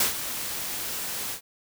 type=noise with ADSR envelope; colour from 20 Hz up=white; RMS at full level=-21 dBFS; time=0-1.41 s; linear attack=4 ms; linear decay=120 ms; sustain=-11 dB; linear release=93 ms; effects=none